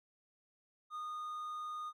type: tone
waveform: triangle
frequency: 1229 Hz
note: D#6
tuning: 22 cents flat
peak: -38 dBFS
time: 0.9-1.93 s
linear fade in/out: 50 ms
effects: none